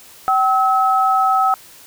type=tone pair together; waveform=sine; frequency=766.8 / 1291 Hz; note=G5 / E6; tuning=-38 / -37 cents; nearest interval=major sixth; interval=901 cents; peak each=-15 dBFS; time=0.28-1.54 s; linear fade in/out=0 ms; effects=white hiss -43 dBFS RMS until 1.86 s